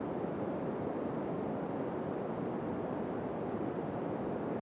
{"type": "band-pass noise", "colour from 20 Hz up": "pink", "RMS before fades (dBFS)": -37, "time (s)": [0, 4.6], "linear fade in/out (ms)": 10, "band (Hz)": [210, 590], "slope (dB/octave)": 12, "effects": ["high-pass 80 Hz 12 dB/octave", "resampled to 8000 Hz"]}